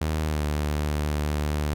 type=tone with pitch glide; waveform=sawtooth; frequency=77.78 to 74.65 Hz; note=D#2 to D2; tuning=0 to +29 cents; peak=-20 dBFS; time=0.01-1.74 s; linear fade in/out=5 ms; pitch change=-71 cents; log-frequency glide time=0.24-0.42 s; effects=none